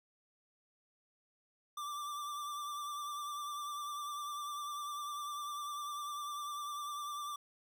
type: tone with vibrato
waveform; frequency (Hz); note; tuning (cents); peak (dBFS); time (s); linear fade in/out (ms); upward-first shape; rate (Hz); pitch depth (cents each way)
square; 1174.7; D6; 0; -40; 1.77-7.36; 5; triangle; 10; 43
effects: none